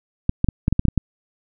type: clicks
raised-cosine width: 5 ms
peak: -4 dBFS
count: 9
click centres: 0.294 / 0.444 / 0.487 / 0.681 / 0.726 / 0.794 / 0.853 / 0.884 / 0.977 s
effects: none